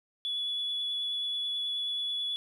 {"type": "tone with vibrato", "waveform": "sine", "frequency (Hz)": 3413, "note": "G#7", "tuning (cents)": 47, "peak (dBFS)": -29, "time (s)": [0.25, 2.36], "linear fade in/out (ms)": 0, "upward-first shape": "triangle", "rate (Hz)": 9.3, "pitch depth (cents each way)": 13, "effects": ["tanh soft clip ceiling -25 dBFS", "11-bit"]}